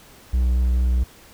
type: tone with vibrato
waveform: triangle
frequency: 62 Hz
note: B1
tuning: 7 cents sharp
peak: -14 dBFS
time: 0.33-1.04 s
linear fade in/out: 10 ms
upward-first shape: triangle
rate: 4.6 Hz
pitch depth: 15 cents each way
effects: pink hiss -48 dBFS RMS until 1.33 s